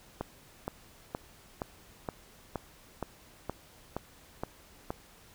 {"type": "click train", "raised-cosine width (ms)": 1, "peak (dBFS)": -19, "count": 11, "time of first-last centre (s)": [0.21, 4.905], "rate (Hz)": 2.13, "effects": ["pink hiss -57 dBFS RMS until 5.34 s"]}